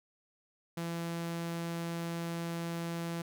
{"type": "tone", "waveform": "sawtooth", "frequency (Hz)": 168.5, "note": "E3", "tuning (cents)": 38, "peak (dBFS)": -31, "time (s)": [0.77, 3.22], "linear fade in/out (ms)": 5, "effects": []}